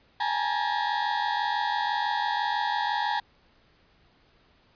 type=tone cluster; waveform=35% pulse; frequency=819 / 865 / 947 Hz; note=G#5 / A5 / A#5; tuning=-24 / -30 / +27 cents; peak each=-28 dBFS; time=0.2-3.2 s; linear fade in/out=5 ms; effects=pink hiss -62 dBFS RMS until 4.75 s + resampled to 11025 Hz